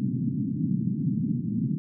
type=band-pass noise; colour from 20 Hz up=white; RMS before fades=-27 dBFS; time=0-1.78 s; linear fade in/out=0 ms; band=120 to 260 Hz; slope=48 dB/octave; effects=none